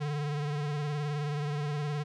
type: tone with vibrato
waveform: square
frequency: 147.2 Hz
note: D3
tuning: 4 cents sharp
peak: -31 dBFS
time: 0-2.04 s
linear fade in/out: 20 ms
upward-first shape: sine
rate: 19 Hz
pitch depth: 46 cents each way
effects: low-pass 5000 Hz 12 dB/octave